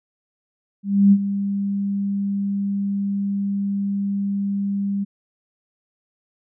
sine tone with ADSR envelope, 199.3 Hz, G3, 29 cents sharp, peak -8 dBFS, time 0.83-5.05 s, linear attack 290 ms, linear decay 56 ms, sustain -12 dB, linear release 21 ms, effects none

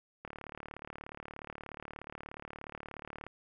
click train, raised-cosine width 0.5 ms, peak -28 dBFS, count 112, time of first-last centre 0.25-3.266 s, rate 36.8 Hz, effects none

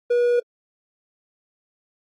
triangle tone, 483 Hz, B4, 39 cents flat, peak -14 dBFS, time 0.1-0.4 s, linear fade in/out 10 ms, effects AAC 32 kbps

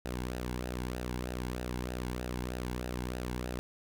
sawtooth tone with flanger, 61.74 Hz, B1, in tune, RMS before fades -37 dBFS, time 0.05-3.59 s, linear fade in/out 0 ms, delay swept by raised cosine 0.89 to 1.65 ms, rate 3.2 Hz, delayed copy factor -0.55, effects none

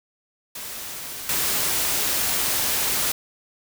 white noise with level steps, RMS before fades -34 / -23 dBFS, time 0.55-3.12 s, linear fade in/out 5 ms, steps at 1.29 s, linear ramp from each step 2 ms, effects none

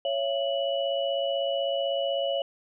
sine tone cluster, 555 / 671 / 2947 Hz, C#5 / E5 / F#7, +2 / +31 / -8 cents, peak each -27 / -30 / -33 dBFS, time 0.05-2.42 s, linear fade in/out 2 ms, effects none

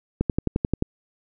click train, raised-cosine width 3 ms, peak -8 dBFS, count 8, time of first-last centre 0.21-0.824 s, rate 11.4 Hz, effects none

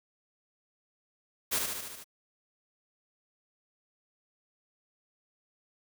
white noise with echo, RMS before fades -29 dBFS, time 1.51-1.6 s, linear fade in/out 20 ms, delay 74 ms, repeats 6, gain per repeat -3 dB, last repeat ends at 2.044 s, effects none

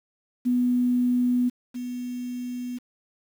sine tone pair in turn, 246.9 / 246.9 Hz, B3 / B3, 0 / 0 cents, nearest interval unison, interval 0 cents, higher neither, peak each -19 / -29 dBFS, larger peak first, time 0.45-1.5 / 1.74-2.79 s, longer neither, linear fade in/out 20 ms, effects 8-bit

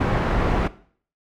pink low-pass noise, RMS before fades -21 dBFS, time 0-0.68 s, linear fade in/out 10 ms, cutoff 1500 Hz, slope 12 dB/octave, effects noise-tail reverb RT60 0.5 s tail -17 dB re dry

